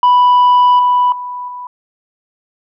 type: tone with level steps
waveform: sine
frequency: 987.8 Hz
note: B5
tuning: in tune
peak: -3 / -7 / -21 / -24 dBFS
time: 0.03-1.67 s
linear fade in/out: 2 ms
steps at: 0.79 / 1.12 / 1.48 s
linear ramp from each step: 2 ms
effects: tanh soft clip ceiling -5 dBFS